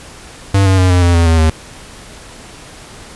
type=tone with pitch steps; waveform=square; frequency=98 / 95.1 / 92.29 / 89.56 / 86.91 / 84.33 / 81.84 / 79.42 Hz; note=G2 / F#2 / F#2 / F2 / F2 / E2 / E2 / D#2; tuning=0 / +48 / -4 / +44 / -8 / +40 / -12 / +36 cents; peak=-8 dBFS; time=0.54-1.5 s; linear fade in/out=5 ms; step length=120 ms; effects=pink hiss -35 dBFS RMS until 3.15 s + resampled to 24000 Hz